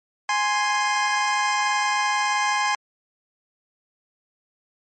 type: tone pair together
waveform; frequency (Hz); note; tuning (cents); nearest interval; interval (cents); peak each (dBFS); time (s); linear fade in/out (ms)
25% pulse; 830.6 / 1048.3; G#5 / C6; 0 / +3; major third; 403; -19; 0.29-2.75; 2
effects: MP3 32 kbps

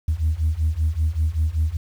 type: beating tone pair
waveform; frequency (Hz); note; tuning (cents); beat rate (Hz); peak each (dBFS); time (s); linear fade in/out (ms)
sine; 76.1 / 81.3; D#2 / E2; -38 / -23; 5.2; -21 / -20; 0.08-1.77; 5
effects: tanh soft clip ceiling -13 dBFS + 8-bit

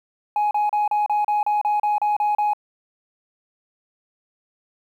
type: tone bursts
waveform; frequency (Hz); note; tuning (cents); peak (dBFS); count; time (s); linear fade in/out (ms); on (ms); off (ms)
sine; 836; G#5; +11; -15; 12; 0.36-2.534; 2; 150; 34
effects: tanh soft clip ceiling -16 dBFS + 9-bit

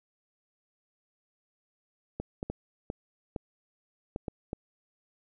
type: clicks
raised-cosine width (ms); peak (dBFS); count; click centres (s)
2; -20; 8; 2.2 / 2.429 / 2.5 / 2.901 / 3.362 / 4.161 / 4.282 / 4.531
effects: none

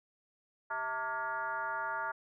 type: tone with frequency modulation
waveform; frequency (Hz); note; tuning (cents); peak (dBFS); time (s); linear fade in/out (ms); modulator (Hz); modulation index
sine; 1161; D6; -20; -33; 0.7-2.12; 10; 256; 1.7
effects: none

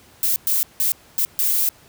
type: noise bursts at uneven times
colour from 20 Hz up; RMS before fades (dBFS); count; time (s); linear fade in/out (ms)
violet; -19; 5; 0.23-0.36 / 0.47-0.63 / 0.8-0.92 / 1.18-1.25 / 1.39-1.69; 0
effects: pink hiss -50 dBFS RMS until 1.88 s + high-pass 60 Hz 12 dB/octave

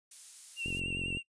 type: noise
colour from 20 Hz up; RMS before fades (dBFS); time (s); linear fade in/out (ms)
violet; -44; 0.11-0.8; 5
type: tone with vibrato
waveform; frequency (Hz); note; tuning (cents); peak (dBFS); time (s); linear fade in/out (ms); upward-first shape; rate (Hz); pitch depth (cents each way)
triangle; 2748; F7; -29; -33; 0.56-1.23; 50; sine; 10; 36
type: click train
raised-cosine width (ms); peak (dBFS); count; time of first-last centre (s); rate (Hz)
3; -27; 24; 0.66-1.171; 45
effects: noise-tail reverb RT60 0.1 s tail -24 dB re dry + resampled to 22050 Hz

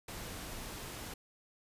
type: noise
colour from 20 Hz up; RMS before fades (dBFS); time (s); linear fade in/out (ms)
pink; -44; 0.08-1.14; 5
effects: resampled to 32000 Hz

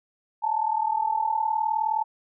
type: tone pair together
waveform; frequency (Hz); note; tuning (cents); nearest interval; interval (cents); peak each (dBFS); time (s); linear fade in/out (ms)
sine; 860 / 899.4; A5 / A5; -40 / +38; minor second; 78; -25; 0.42-2.04; 20
effects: none

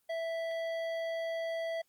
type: tone with hard clipping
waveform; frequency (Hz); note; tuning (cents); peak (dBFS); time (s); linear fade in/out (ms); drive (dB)
sine; 659.3; E5; 0; -35; 0.09-1.82; 10; 11
effects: white hiss -75 dBFS RMS until 1.88 s + Opus 24 kbps

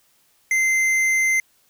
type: tone with tanh clipping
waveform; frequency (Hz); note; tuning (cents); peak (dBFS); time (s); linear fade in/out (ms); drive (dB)
triangle; 2076; C7; -14; -18; 0.51-1.4; 2; 15
effects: white hiss -61 dBFS RMS until 1.69 s

